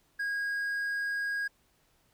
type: tone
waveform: triangle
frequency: 1638 Hz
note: G#6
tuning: 24 cents flat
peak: -28 dBFS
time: 0.19-1.48 s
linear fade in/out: 10 ms
effects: pink hiss -69 dBFS RMS until 2.13 s